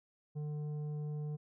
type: tone with tanh clipping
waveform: sine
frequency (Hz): 149.6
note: D3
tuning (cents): +32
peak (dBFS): -38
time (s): 0.35-1.37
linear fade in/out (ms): 20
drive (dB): 8
effects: none